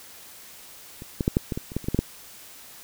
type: clicks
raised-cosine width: 3 ms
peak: -25 / -11 / -7 / -6 / -14 / -16 / -25 / -12 / -26 / -12 / -10 / -7 dBFS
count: 12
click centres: 1.021 / 1.208 / 1.279 / 1.369 / 1.522 / 1.575 / 1.719 / 1.766 / 1.843 / 1.885 / 1.946 / 1.99 s
effects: white hiss -46 dBFS RMS until 2.83 s